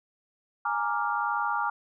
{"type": "chord", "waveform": "sine", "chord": "Bb dominant seventh", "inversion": "third", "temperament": "equal", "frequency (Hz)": [830.6, 932.3, 1174.7, 1396.9], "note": ["Ab5", "Bb5", "D6", "F6"], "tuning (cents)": [0, 0, 0, 0], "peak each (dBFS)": -31, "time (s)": [0.65, 1.7], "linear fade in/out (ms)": 5, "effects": []}